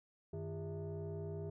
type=tone with frequency modulation; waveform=sine; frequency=155.56 Hz; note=D#3; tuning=in tune; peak=-39 dBFS; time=0.33-1.5 s; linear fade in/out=5 ms; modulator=250 Hz; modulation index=1.4; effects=tanh soft clip ceiling -36 dBFS